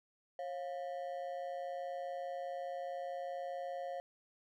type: ring-modulated tone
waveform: triangle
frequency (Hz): 623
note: D#5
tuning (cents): +2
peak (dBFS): -34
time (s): 0.39-4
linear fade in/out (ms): 0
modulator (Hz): 80.3
effects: none